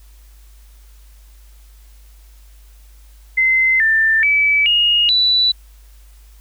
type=tone with pitch steps; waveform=sine; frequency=2063 / 1783 / 2298 / 2863 / 3961 Hz; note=C7 / A6 / D7 / F7 / B7; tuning=-25 / +22 / -38 / +42 / +4 cents; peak=-11 dBFS; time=3.37-5.52 s; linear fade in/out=10 ms; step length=430 ms; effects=added 51 Hz sine -41 dBFS peak until 6.4 s + white hiss -54 dBFS RMS until 6.4 s